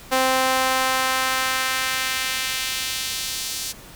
sawtooth tone with high-pass filter sweep, 260.7 Hz, C4, 6 cents flat, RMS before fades -23 dBFS, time 0.11-3.73 s, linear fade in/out 20 ms, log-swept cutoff 580 to 5100 Hz, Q 1, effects pink hiss -43 dBFS RMS until 3.95 s

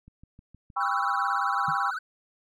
click train, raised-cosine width 5 ms, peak -37 dBFS, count 5, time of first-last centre 0.08-0.702 s, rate 6.43 Hz
sine chord, C# half-diminished seventh, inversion second, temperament just, 798.3 / 997.9 / 1108.7 / 1330.5 Hz, G5 / B5 / C#6 / E6, +31 / +18 / 0 / +16 cents, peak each -30 / -32 / -30 / -30 dBFS, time 0.76-1.91 s, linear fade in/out 10 ms
triangle tone with vibrato, 1389 Hz, F6, 10 cents flat, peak -28 dBFS, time 0.8-1.99 s, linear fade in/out 10 ms, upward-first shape sine, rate 18 Hz, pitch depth 170 cents each way
sine tone with exponential decay, 153.8 Hz, D#3, 20 cents flat, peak -28 dBFS, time 1.68-1.77 s, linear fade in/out 5 ms, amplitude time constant 18 ms
effects none

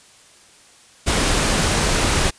pink noise, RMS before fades -18 dBFS, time 1.06-2.31 s, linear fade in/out 20 ms, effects white hiss -49 dBFS RMS until 2.38 s + resampled to 22050 Hz

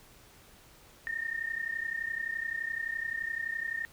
sine tone pair together, 1812 / 1843.7 Hz, A#6 / A#6, -50 / -20 cents, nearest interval unison, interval 30 cents, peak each -35 / -35 dBFS, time 1.07-3.85 s, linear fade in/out 0 ms, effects pink hiss -57 dBFS RMS until 3.92 s

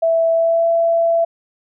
sine tone with pitch glide, 659.3 to 669.3 Hz, E5 to E5, 0 to +26 cents, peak -12 dBFS, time 0.02-1.25 s, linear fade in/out 10 ms, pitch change +26 cents, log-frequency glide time 0.32-0.67 s, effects none

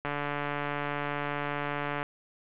click train, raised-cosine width 0.5 ms, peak -17 dBFS, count 288, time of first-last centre 0.05-2.029 s, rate 145 Hz, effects resampled to 8000 Hz + 8-bit

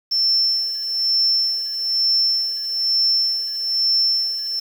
sine tone with tremolo, 5360 Hz, E8, 28 cents sharp, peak -14 dBFS, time 0.11-4.6 s, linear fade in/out 10 ms, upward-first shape sine, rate 1.1 Hz, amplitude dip 65%, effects 7-bit

